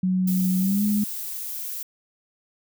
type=tone with pitch glide; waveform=sine; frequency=185 to 207.7 Hz; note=F#3 to G#3; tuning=0 to 0 cents; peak=-19 dBFS; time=0.03-1.04 s; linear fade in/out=5 ms; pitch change=+200 cents; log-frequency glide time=0.58-0.84 s
type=noise; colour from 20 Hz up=violet; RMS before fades=-32 dBFS; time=0.27-1.83 s; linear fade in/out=5 ms
effects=none